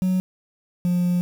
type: tone pair in turn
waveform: sine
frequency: 185 / 177.41 Hz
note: F#3 / F3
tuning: 0 / +28 cents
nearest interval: minor second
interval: 72 cents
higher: first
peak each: -15 dBFS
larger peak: neither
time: 0.02-0.2 / 0.85-1.21 s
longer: second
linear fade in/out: 0 ms
effects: tanh soft clip ceiling -17 dBFS + 7-bit